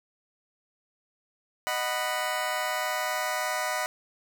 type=chord; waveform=20% pulse; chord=B major; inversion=first; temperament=just; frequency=617.4 / 740.8 / 987.8 Hz; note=D#5 / F#5 / B5; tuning=-14 / +2 / 0 cents; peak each=-27 dBFS; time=1.67-3.86 s; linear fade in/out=0 ms; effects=none